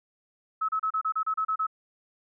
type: tone bursts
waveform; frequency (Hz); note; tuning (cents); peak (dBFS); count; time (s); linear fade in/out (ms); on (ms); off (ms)
sine; 1292; E6; -35; -24; 10; 0.61-1.668; 10; 77; 32
effects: none